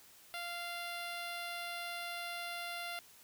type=tone with notch filter; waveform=10% pulse; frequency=694 Hz; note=F5; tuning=11 cents flat; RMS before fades=-42 dBFS; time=0.34-2.99 s; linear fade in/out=0 ms; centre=7200 Hz; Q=1.8; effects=white hiss -60 dBFS RMS until 3.23 s